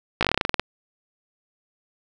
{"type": "slowing click train", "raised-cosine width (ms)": 0.3, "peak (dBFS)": -3, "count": 13, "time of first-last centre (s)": [0.21, 0.596], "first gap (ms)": 17, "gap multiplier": 1.11, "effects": []}